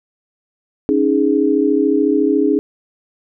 sine chord, C# suspended second, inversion none, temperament equal, 277.2 / 311.1 / 415.3 Hz, C#4 / D#4 / G#4, 0 / 0 / 0 cents, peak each -16 dBFS, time 0.89-2.59 s, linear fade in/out 0 ms, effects none

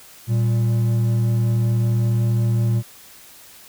triangle tone pair together, 116.54 / 196 Hz, A#2 / G3, 0 / 0 cents, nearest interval major sixth, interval 900 cents, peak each -14 / -26 dBFS, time 0.27-2.83 s, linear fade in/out 50 ms, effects white hiss -45 dBFS RMS until 3.68 s

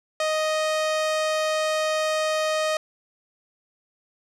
sawtooth tone with low-pass filter, 623 Hz, D#5, 2 cents sharp, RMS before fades -24 dBFS, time 0.2-2.77 s, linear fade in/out 2 ms, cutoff 7700 Hz, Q 0.77, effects none

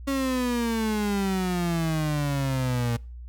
35% pulse exponential sweep, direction down, 277.2 to 116.4 Hz, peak -22 dBFS, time 0.07-2.97 s, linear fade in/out 10 ms, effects noise-tail reverb RT60 0.4 s tail -25 dB re dry + added 60 Hz sine -37 dBFS peak until 3.28 s

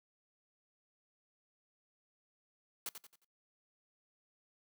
white noise with echo, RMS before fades -40 dBFS, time 2.86-2.89 s, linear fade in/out 2 ms, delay 89 ms, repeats 4, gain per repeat -8 dB, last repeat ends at 3.246 s, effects noise-tail reverb RT60 0.2 s tail -23 dB re dry + high-pass 200 Hz 12 dB/octave

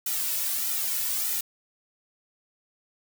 blue noise with flanger, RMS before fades -28 dBFS, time 0.06-1.41 s, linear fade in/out 5 ms, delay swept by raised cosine 1.8 to 2.55 ms, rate 1.6 Hz, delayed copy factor -0.95, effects none

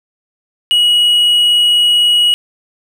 triangle tone, 2909 Hz, F#7, 30 cents flat, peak -6 dBFS, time 0.71-2.34 s, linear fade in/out 0 ms, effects none

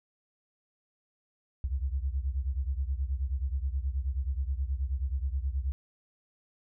sine beating tone pair, 64 / 73.4 Hz, C2 / D2, -38 / 0 cents, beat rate 9.4 Hz, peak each -30 / -33 dBFS, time 1.64-5.72 s, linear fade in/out 0 ms, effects none

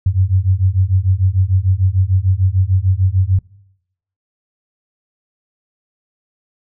sine beating tone pair, 91 / 97.7 Hz, F#2 / G2, -28 / -5 cents, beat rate 6.7 Hz, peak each -14 dBFS, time 0.06-3.39 s, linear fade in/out 5 ms, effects noise-tail reverb RT60 0.8 s tail -22 dB re dry

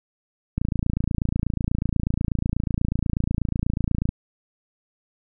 click train, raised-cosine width 5 ms, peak -10 dBFS, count 100, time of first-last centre 0.58-4.091 s, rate 28.2 Hz, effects none

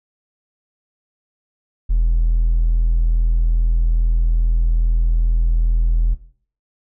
triangle tone, 41.2 Hz, E1, in tune, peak -9 dBFS, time 1.89-6.15 s, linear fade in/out 20 ms, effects noise-tail reverb RT60 0.5 s tail -18 dB re dry + tanh soft clip ceiling -9 dBFS

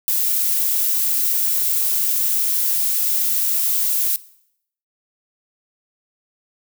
violet noise, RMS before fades -19 dBFS, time 0.08-4.16 s, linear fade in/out 0 ms, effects noise-tail reverb RT60 0.7 s tail -19 dB re dry

